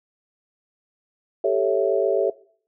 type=chord; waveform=sine; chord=A dominant seventh; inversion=third; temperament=equal; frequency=392 / 440 / 554.4 / 659.3 Hz; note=G4 / A4 / C#5 / E5; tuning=0 / 0 / 0 / 0 cents; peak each=-23 dBFS; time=1.44-2.3 s; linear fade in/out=5 ms; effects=noise-tail reverb RT60 0.5 s tail -19 dB re dry